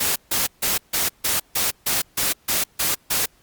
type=noise bursts; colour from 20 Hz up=white; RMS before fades=-21 dBFS; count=11; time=0-3.26 s; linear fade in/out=10 ms; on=160 ms; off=150 ms; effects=pink hiss -58 dBFS RMS until 3.42 s + Opus 48 kbps